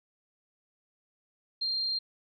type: tone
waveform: sine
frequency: 4189 Hz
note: C8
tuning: 1 cent sharp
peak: -28 dBFS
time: 1.61-1.99 s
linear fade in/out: 10 ms
effects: none